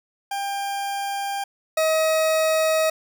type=tone pair in turn; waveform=40% pulse; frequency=797 / 634.6 Hz; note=G5 / D#5; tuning=+28 / +34 cents; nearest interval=major third; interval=394 cents; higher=first; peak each=-24 / -17 dBFS; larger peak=second; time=0.31-1.44 / 1.77-2.9 s; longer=neither; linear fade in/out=5 ms; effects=none